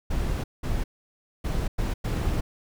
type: noise bursts at uneven times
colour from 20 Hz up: brown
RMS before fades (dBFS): -26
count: 5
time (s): 0.1-0.44 / 0.63-0.84 / 1.44-1.68 / 1.78-1.94 / 2.04-2.41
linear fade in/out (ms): 10
effects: none